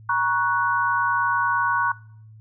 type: chord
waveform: sine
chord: F# major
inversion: first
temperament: equal with one note detuned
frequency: 948.6 / 1108.7 / 1480 Hz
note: A#5 / C#6 / F#6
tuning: +30 / 0 / 0 cents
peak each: -23 dBFS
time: 0.09-1.92 s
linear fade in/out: 5 ms
effects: noise-tail reverb RT60 0.6 s tail -22 dB re dry + added 109 Hz sine -43 dBFS peak until 2.4 s